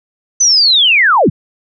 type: linear sweep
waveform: sine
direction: down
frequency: 6150 to 86.8 Hz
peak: -6 dBFS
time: 0.4-1.3 s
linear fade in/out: 10 ms
effects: none